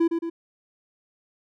triangle tone with echo, 333.8 Hz, E4, 22 cents sharp, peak -15 dBFS, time 0-0.08 s, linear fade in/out 10 ms, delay 110 ms, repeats 2, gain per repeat -5 dB, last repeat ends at 0.3 s, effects none

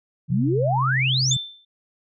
sine exponential sweep, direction up, 149 to 7902 Hz, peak -20 dBFS, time 0.28-1.36 s, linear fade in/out 50 ms
sine tone, 130.8 Hz, C3, in tune, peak -21 dBFS, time 0.3-1.37 s, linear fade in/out 5 ms
sine tone with exponential decay, 3548 Hz, A7, 14 cents sharp, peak -17 dBFS, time 1.31-1.65 s, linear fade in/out 5 ms, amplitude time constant 72 ms
effects none

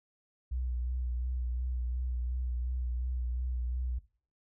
sine tone with vibrato, 61.7 Hz, B1, 1 cent flat, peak -31 dBFS, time 0.51-3.99 s, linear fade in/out 10 ms, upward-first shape sine, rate 2.8 Hz, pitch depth 34 cents each way, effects noise-tail reverb RT60 0.4 s tail -17 dB re dry

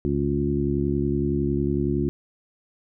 harmonic tone with a mistuned harmonic, 70.9 Hz, C#2, 40 cents sharp, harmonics 1 / 2 / 3 / 4 / 5, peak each -29 / -27 / -28 / -27 / -26 dBFS, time 0.05-2.09 s, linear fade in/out 0 ms, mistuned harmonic 1, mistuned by +29 cents, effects none

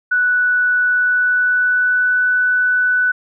sine tone with pitch glide, 1480 to 1492 Hz, F#6 to F#6, 0 to +14 cents, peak -12 dBFS, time 0.11-3.12 s, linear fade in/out 10 ms, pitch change +14 cents, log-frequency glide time 0.81-2.24 s, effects none

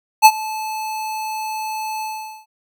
square tone with ADSR envelope, 869 Hz, A5, 22 cents flat, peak -3 dBFS, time 0.22-2.46 s, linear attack 34 ms, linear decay 53 ms, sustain -21 dB, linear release 440 ms, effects none

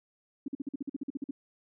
sine tone bursts, 277.2 Hz, C#4, in tune, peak -31 dBFS, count 13, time 0.46-1.31 s, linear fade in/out 5 ms, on 22 ms, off 47 ms, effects none

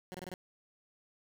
15% pulse tone bursts, 183.6 Hz, F#3, 13 cents flat, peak -35 dBFS, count 5, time 0.12-0.339 s, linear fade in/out 0 ms, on 23 ms, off 26 ms, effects none

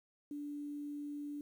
sine tone with quantisation, 291.2 Hz, D4, 15 cents flat, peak -40 dBFS, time 0.31-1.41 s, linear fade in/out 2 ms, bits 11, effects none

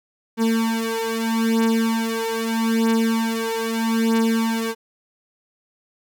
35% pulse beating tone pair, 225.8 / 226.59 Hz, A3 / A#3, +45 / -49 cents, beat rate 0.79 Hz, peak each -20 dBFS, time 0.37-4.75 s, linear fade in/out 50 ms, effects none

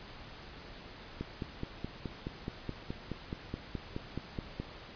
click train, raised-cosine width 3 ms, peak -23 dBFS, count 17, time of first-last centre 1.21-4.6 s, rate 4.72 Hz, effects pink hiss -49 dBFS RMS until 4.95 s + resampled to 11025 Hz

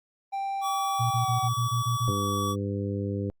triangle tone with pitch glide, 786 to 763.2 Hz, G5 to G5, +4 to -47 cents, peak -26 dBFS, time 0.32-1.49 s, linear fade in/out 20 ms, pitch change -51 cents, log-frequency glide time 1.13-1.3 s
square tone, 1142 Hz, D6, 49 cents flat, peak -29 dBFS, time 0.61-2.56 s, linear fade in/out 50 ms
sine tone bursts, 119.1 Hz, A#2, 38 cents sharp, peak -24 dBFS, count 8, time 0.99-2.118 s, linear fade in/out 20 ms, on 120 ms, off 24 ms
harmonic tone, 100 Hz, G2, 35 cents sharp, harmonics 1 / 2 / 3 / 4 / 5, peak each -30 / -33 / -35 / -36 / -37 dBFS, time 2.08-3.3 s, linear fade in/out 0 ms
effects Opus 48 kbps

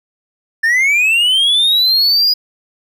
triangle linear sweep, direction up, 1760 to 4946 Hz, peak -8 dBFS, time 0.63-2.34 s, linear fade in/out 10 ms, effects none

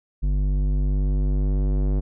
square tone with low-pass filter sweep, 49 Hz, G1, in tune, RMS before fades -21 dBFS, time 0.22-2.01 s, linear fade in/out 20 ms, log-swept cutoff 170 to 430 Hz, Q 0.75, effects none

